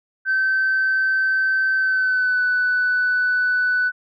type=tone with pitch glide; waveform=sine; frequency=1543 to 1492.2 Hz; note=G6 to F#6; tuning=-28 to +14 cents; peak=-15 dBFS; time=0.25-3.92 s; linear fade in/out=50 ms; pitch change=-58 cents; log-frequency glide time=1.76-2.42 s; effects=tanh soft clip ceiling -13 dBFS